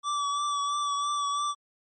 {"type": "tone with vibrato", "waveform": "square", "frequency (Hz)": 1154, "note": "D6", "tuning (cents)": -31, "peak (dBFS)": -27, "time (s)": [0.03, 1.55], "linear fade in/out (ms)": 50, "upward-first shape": "triangle", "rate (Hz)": 3, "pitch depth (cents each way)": 32, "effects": ["MP3 32 kbps"]}